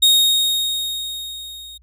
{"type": "tone with level ramp", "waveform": "40% pulse", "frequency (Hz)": 3729, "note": "A#7", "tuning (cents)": 0, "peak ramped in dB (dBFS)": [-8, -34], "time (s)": [0.02, 1.78], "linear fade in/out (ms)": 10, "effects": ["added 60 Hz sine -49 dBFS peak until 1.82 s"]}